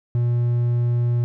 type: tone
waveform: triangle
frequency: 120 Hz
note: B2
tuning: 49 cents flat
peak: -15 dBFS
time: 0.15-1.24 s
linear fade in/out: 0 ms
effects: none